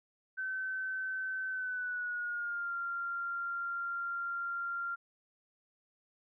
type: tone with pitch glide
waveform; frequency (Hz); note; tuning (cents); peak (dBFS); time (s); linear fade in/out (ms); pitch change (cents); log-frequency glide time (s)
sine; 1530 to 1386.9; G6 to F6; -42 to -12; -34; 0.37-4.96; 20; -170; 1.49-2.74
effects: none